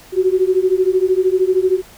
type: beating tone pair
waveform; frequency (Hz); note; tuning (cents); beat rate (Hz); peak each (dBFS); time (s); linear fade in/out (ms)
sine; 366.4 / 379.4; F#4 / F#4; -17 / +43; 13; -15 / -15; 0.12-1.82; 50
effects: pink hiss -43 dBFS RMS until 1.97 s